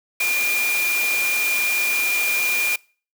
sine tone in noise, 2407 Hz, D7, 42 cents sharp, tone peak -19 dBFS, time 0.2-2.76 s, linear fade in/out 5 ms, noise white, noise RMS -26 dBFS, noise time 0.2-2.76 s, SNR +4 dB, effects noise-tail reverb RT60 0.4 s tail -24 dB re dry + high-pass 300 Hz 12 dB/octave

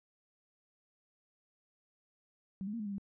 sine tone with pitch steps, 192.1 / 207.7 / 232.7 / 210.8 / 201.2 / 197.6 Hz, G3 / G#3 / A#3 / G#3 / G3 / G3, -35 / 0 / -3 / +26 / +45 / +14 cents, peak -36 dBFS, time 2.61-2.982 s, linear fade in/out 0 ms, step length 62 ms, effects none

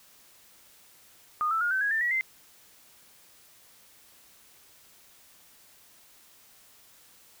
sine tone with pitch steps, 1227 / 1322.7 / 1425.8 / 1537 / 1656.9 / 1786.1 / 1925.4 / 2076 Hz, D#6 / E6 / F6 / G6 / G#6 / A6 / B6 / C7, -25 / +5 / +35 / -35 / -5 / +25 / -45 / -14 cents, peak -24 dBFS, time 1.41-2.21 s, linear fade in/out 0 ms, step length 100 ms, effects white hiss -57 dBFS RMS until 7.4 s

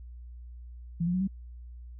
sine tone with pitch steps, 168.9 / 176.48 / 184.4 / 192.67 Hz, E3 / F3 / F#3 / G3, +42 / +18 / -6 / -30 cents, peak -25 dBFS, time 1-1.276 s, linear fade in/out 10 ms, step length 69 ms, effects added 60 Hz sine -42 dBFS peak until 1.99 s

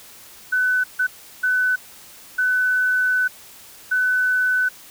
sine tone bursts at uneven times, 1503 Hz, F#6, 27 cents sharp, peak -16 dBFS, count 5, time 0.52-0.84 / 0.99-1.07 / 1.43-1.76 / 2.38-3.28 / 3.91-4.69 s, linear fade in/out 10 ms, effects white hiss -44 dBFS RMS until 4.9 s

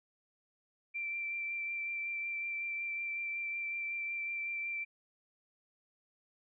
sine tone with vibrato, 2350 Hz, D7, 1 cent sharp, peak -35 dBFS, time 0.94-4.85 s, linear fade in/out 20 ms, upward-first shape triangle, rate 5.4 Hz, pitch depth 16 cents each way, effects none

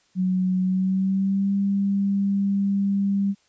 sine tone with pitch glide, 185 to 198.28 Hz, F#3 to G3, 0 to +20 cents, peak -19 dBFS, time 0.15-3.35 s, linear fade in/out 50 ms, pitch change +120 cents, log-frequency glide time 0.61-1.53 s, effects white hiss -63 dBFS RMS until 3.48 s + resampled to 16000 Hz

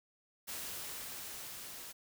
white noise with level ramp, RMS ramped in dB -42 to -48 dBFS, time 0.47-1.93 s, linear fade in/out 20 ms, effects none

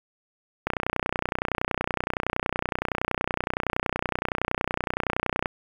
click train, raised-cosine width 0.5 ms, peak -9 dBFS, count 148, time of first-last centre 0.67-5.458 s, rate 30.7 Hz, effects 7-bit

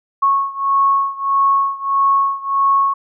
sine beating tone pair, 1100 / 1101.6 Hz, C#6 / C#6, -14 / -11 cents, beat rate 1.6 Hz, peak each -15 / -17 dBFS, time 0.22-2.94 s, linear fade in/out 10 ms, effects none

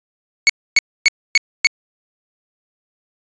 sawtooth tone bursts, 2217 Hz, C#7, in tune, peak -4 dBFS, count 5, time 0.47-1.67 s, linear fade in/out 0 ms, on 24 ms, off 270 ms, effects resampled to 16000 Hz

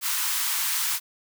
white high-pass noise, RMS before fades -26 dBFS, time 0.01-1 s, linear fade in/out 50 ms, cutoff 870 Hz, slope 96 dB/octave, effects none

